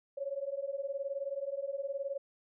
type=beating tone pair; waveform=sine; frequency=544 / 563 Hz; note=C#5 / C#5; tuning=-33 / +27 cents; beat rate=19 Hz; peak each=-38 / -37 dBFS; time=0.17-2.18 s; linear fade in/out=10 ms; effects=none